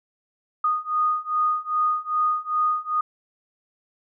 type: beating tone pair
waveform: sine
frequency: 1234 / 1236.5 Hz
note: D#6 / D#6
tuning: -15 / -11 cents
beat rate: 2.5 Hz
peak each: -24 / -23 dBFS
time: 0.64-3.01 s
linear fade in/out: 5 ms
effects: none